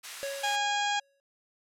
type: high-pass noise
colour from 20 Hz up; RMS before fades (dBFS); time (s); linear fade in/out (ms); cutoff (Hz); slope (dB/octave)
pink; -42; 0.03-0.57; 20; 1600; 12
type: tone with exponential decay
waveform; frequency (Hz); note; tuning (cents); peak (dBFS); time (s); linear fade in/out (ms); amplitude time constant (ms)
square; 554.4; C#5; 0; -32; 0.23-1.2; 0; 210
type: harmonic tone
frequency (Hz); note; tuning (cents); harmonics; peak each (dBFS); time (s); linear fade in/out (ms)
820; G#5; -22; 1 / 2 / 3 / 4 / 5 / 6 / 7 / 8 / 9; -29 / -33 / -37 / -34 / -43 / -44 / -47 / -43 / -44; 0.43-1; 10
effects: low-pass 12000 Hz 12 dB/octave